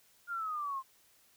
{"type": "exponential sweep", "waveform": "sine", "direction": "down", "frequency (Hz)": [1429, 1046.5], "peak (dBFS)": -34, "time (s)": [0.27, 0.83], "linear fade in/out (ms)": 50, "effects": ["white hiss -66 dBFS RMS until 1.36 s"]}